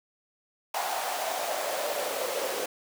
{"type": "noise with high-pass filter sweep", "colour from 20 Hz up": "pink", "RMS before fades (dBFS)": -31, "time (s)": [0.74, 2.66], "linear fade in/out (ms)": 5, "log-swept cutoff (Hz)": [780, 480], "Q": 4.8, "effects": []}